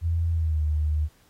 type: tone with pitch glide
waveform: sine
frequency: 83.5 to 76.13 Hz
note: E2 to D#2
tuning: +23 to -37 cents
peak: -21 dBFS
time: 0.01-1.09 s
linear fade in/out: 50 ms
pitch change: -160 cents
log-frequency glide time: 0.31-0.62 s
effects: pink hiss -61 dBFS RMS until 1.29 s + AAC 48 kbps